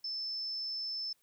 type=tone; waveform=sine; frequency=5274 Hz; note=E8; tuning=in tune; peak=-35 dBFS; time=0.04-1.13 s; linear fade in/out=5 ms; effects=white hiss -73 dBFS RMS until 1.22 s